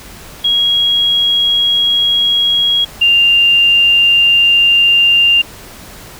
sine tone pair in turn, 3300 / 2793 Hz, G#7 / F7, -12 / -1 cents, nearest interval minor third, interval 289 cents, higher first, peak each -9 / -6 dBFS, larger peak second, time 0.44-2.85 / 3.01-5.42 s, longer neither, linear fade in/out 10 ms, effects pink hiss -34 dBFS RMS until 6.19 s

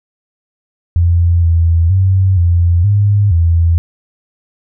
sine tone with pitch steps, 85.7 / 83.5 / 94.9 / 86.3 / 102.3 / 83.9 Hz, F2 / E2 / F#2 / F2 / G#2 / E2, -32 / +23 / +44 / -20 / -26 / +31 cents, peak -7 dBFS, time 0.96-3.78 s, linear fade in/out 0 ms, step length 470 ms, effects none

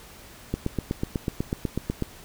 click train, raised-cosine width 3 ms, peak -12 dBFS, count 13, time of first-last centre 0.54-2.023 s, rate 8.09 Hz, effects pink hiss -47 dBFS RMS until 2.24 s

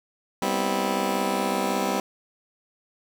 15% pulse chord, C major seventh, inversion second, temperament just, 196.22 / 245.3 / 261.6 / 327 Hz, G3 / B3 / C4 / E4, +2 / -12 / 0 / -14 cents, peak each -21 / -24 / -24 / -25 dBFS, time 0.42-2 s, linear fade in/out 2 ms, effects none

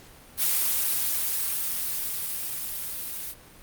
blue noise with level ramp, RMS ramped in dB -23 to -35 dBFS, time 0.37-3.35 s, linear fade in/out 50 ms, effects pink hiss -50 dBFS RMS until 3.62 s + Opus 48 kbps

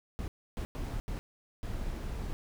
brown noise bursts at uneven times, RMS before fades -36 dBFS, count 5, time 0.19-0.28 / 0.57-0.65 / 0.75-1 / 1.08-1.19 / 1.63-2.33 s, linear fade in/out 0 ms, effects none

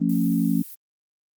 sine chord, F augmented, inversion none, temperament equal with one note detuned, 174.61 / 225 / 277.2 Hz, F3 / A3 / C#4, 0 / +39 / 0 cents, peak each -23 dBFS, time 0-0.63 s, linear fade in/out 20 ms
violet noise, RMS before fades -40 dBFS, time 0.09-0.75 s, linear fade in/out 5 ms
effects Opus 32 kbps

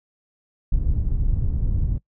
pink low-pass noise, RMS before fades -21 dBFS, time 0.72-1.98 s, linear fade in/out 5 ms, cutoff 100 Hz, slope 12 dB/octave, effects noise-tail reverb RT60 0.1 s tail -20 dB re dry

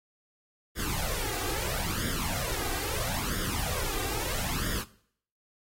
pink noise with flanger, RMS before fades -32 dBFS, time 0.75-4.85 s, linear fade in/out 50 ms, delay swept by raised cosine 0.58 to 2.58 ms, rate 0.76 Hz, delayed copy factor +0.75, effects noise-tail reverb RT60 0.6 s tail -19 dB re dry + AAC 48 kbps

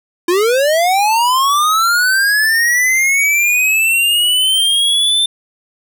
square linear sweep, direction up, 334.7 to 3579 Hz, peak -11 dBFS, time 0.28-5.26 s, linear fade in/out 5 ms, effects none

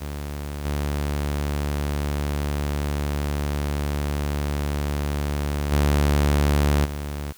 sawtooth tone with level steps, 72.6 Hz, D2, 19 cents flat, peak -25 / -19 / -13 / -24 dBFS, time 0-7.33 s, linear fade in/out 20 ms, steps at 0.64 / 5.71 / 6.84 s, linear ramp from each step 20 ms, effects white hiss -50 dBFS RMS until 7.37 s

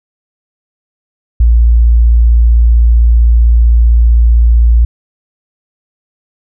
sine tone, 57.8 Hz, A#1, 14 cents flat, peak -3 dBFS, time 1.4-4.85 s, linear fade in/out 5 ms, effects none

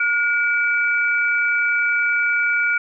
sine tone pair together, 1434.6 / 2305 Hz, F6 / D7, +46 / -33 cents, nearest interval minor sixth, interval 821 cents, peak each -18 / -20 dBFS, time 0-2.78 s, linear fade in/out 5 ms, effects none

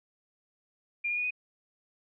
sine tone with pitch steps, 2400 / 2429 / 2459 / 2489 Hz, D7 / D#7 / D#7 / D#7, +37 / -42 / -21 / 0 cents, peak -28 dBFS, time 1.04-1.308 s, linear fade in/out 10 ms, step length 67 ms, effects none

